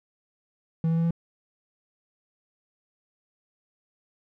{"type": "tone with pitch steps", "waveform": "triangle", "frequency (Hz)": [162.8, 164.41, 166.03, 167.67], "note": ["E3", "E3", "E3", "E3"], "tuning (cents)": [-21, -4, 13, 30], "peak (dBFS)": -19, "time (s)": [0.84, 1.108], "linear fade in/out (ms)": 2, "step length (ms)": 67, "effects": []}